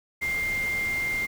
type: tone in noise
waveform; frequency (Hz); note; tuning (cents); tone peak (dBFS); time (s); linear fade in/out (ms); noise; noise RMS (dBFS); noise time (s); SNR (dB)
sine; 2100; C7; +6; -25; 0.21-1.27; 20; pink; -38; 0.21-1.27; +10
effects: none